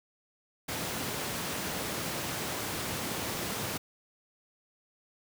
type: high-pass noise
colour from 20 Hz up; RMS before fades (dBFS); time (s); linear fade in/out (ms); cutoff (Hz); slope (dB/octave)
pink; -35; 0.68-3.78; 10; 110; 12
effects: none